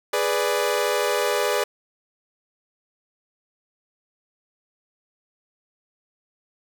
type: chord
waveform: sawtooth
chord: G# diminished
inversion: none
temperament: equal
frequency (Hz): 415.3 / 493.9 / 587.3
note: G#4 / B4 / D5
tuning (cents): 0 / 0 / 0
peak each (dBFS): -21 / -21 / -21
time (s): 0.13-1.64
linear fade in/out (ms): 5
effects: none